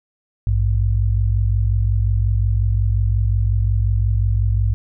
sine tone pair together, 56.62 / 102.2 Hz, A#1 / G#2, -50 / -27 cents, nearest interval minor seventh, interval 1023 cents, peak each -17 dBFS, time 0.47-4.74 s, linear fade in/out 0 ms, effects none

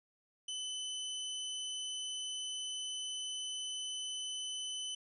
sawtooth tone, 3022 Hz, F#7, 36 cents sharp, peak -35 dBFS, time 0.48-4.95 s, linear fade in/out 5 ms, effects resampled to 24000 Hz

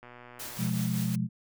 click train, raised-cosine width 0.5 ms, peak -33 dBFS, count 82, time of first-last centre 0.03-0.694 s, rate 122 Hz
white noise with tremolo, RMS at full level -39 dBFS, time 0.39-1.16 s, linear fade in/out 10 ms, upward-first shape sine, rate 5.4 Hz, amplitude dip 40%
sine chord, F diminished, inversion second, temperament just, 125.72 / 174.61 / 209.5 Hz, Cb3 / F3 / Ab3, +31 / 0 / +15 cents, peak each -31 dBFS, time 0.57-1.29 s, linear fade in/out 50 ms
effects none

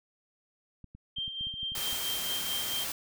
clicks, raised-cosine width 5 ms, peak -35 dBFS, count 11, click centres 0.843 / 0.95 / 1.185 / 1.279 / 1.41 / 1.47 / 1.54 / 1.631 / 1.72 / 1.779 / 1.928 s
sine tone with tremolo, 3162 Hz, G7, 14 cents sharp, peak -31 dBFS, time 1.16-2.85 s, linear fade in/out 10 ms, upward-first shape sine, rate 4.5 Hz, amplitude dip 55%
white noise, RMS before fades -35 dBFS, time 1.75-2.92 s, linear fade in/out 2 ms
effects none

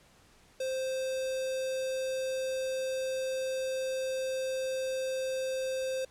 square tone with notch filter, 523.3 Hz, C5, in tune, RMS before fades -33 dBFS, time 0.6-6.05 s, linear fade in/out 5 ms, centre 1800 Hz, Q 1.5, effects pink hiss -61 dBFS RMS until 6.1 s + low-pass 10000 Hz 12 dB/octave

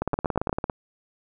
two click trains, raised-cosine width 1 ms, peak -10 / -11 dBFS, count 4 / 13, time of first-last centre 0.14-0.495 / 0.02-0.698 s, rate 8.46 / 17.7 Hz, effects none

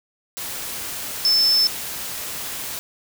sine tone in noise, 5274 Hz, E8, in tune, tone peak -14 dBFS, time 1.25-1.67 s, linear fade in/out 0 ms, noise white, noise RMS -30 dBFS, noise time 0.37-2.79 s, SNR +13 dB, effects none

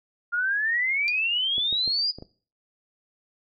sine exponential sweep, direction up, 1396.9 to 4978 Hz, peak -22 dBFS, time 0.32-2.12 s, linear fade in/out 20 ms
sine tone with exponential decay, 4699 Hz, D8, in tune, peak -24 dBFS, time 1.08-1.16 s, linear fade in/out 0 ms, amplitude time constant 16 ms
clicks, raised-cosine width 2 ms, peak -26 dBFS, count 5, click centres 1.581 / 1.727 / 1.877 / 2.186 / 2.224 s
effects noise-tail reverb RT60 0.4 s tail -18 dB re dry

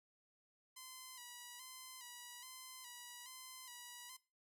5% pulse tone with vibrato, 1000 Hz, B5, 21 cents sharp, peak -40 dBFS, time 0.76-4.17 s, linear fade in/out 10 ms, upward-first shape square, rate 1.2 Hz, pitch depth 53 cents each way, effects noise-tail reverb RT60 0.3 s tail -19 dB re dry

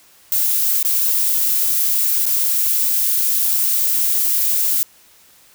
violet noise with dropouts, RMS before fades -17 dBFS, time 0.32-4.83 s, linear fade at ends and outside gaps 0 ms, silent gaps 0.828-0.849 / 2.255-2.264 s, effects white hiss -50 dBFS RMS until 5.54 s

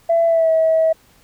sine tone with pitch glide, 669 to 644.3 Hz, E5 to E5, +25 to -40 cents, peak -11 dBFS, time 0.09-0.93 s, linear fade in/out 10 ms, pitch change -65 cents, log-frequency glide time 0.26-0.51 s, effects tanh soft clip ceiling -7 dBFS + pink hiss -53 dBFS RMS until 1.23 s

